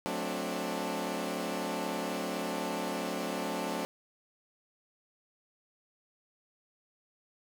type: chord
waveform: 15% pulse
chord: D dominant seventh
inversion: first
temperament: equal with one note detuned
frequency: 182.34 / 220 / 261.6 / 293.7 Hz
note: F#3 / A3 / C4 / D4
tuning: -25 / 0 / 0 / 0 cents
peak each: -32 dBFS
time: 0.06-3.85 s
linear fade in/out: 0 ms
effects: none